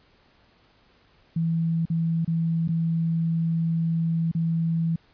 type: tone with dropouts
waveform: sine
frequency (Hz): 164.81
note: E3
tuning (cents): 0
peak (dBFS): -21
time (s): 1.36-4.96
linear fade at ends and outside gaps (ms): 5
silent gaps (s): 1.855-1.9 / 2.248-2.276 / 2.678-2.688 / 4.315-4.349
effects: pink hiss -60 dBFS RMS until 5.13 s + resampled to 11025 Hz